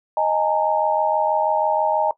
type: chord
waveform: sine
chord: D# suspended fourth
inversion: none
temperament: equal with one note detuned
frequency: 622.3 / 830.6 / 916.8 Hz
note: D#5 / G#5 / A#5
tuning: 0 / 0 / -29 cents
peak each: -21 dBFS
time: 0.17-2.11 s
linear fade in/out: 2 ms
effects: noise-tail reverb RT60 0.1 s tail -17 dB re dry